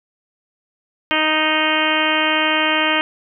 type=harmonic tone; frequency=311.1 Hz; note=D#4; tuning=in tune; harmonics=1 / 2 / 3 / 4 / 5 / 6 / 7 / 8 / 9 / 10; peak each=-24 / -24 / -24 / -24 / -24 / -24 / -24 / -24 / -24 / -24 dBFS; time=1.11-3.01 s; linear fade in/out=0 ms; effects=none